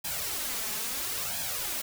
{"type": "noise with flanger", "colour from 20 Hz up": "white", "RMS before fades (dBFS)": -33, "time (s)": [0.04, 1.82], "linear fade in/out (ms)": 10, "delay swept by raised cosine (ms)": [1.2, 4.7], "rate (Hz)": 0.74, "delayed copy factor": 0.75, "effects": []}